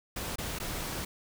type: noise with dropouts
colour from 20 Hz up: pink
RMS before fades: -36 dBFS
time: 0.16-1.05 s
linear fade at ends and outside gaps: 5 ms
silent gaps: 0.358-0.383 / 0.588-0.599 s
effects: none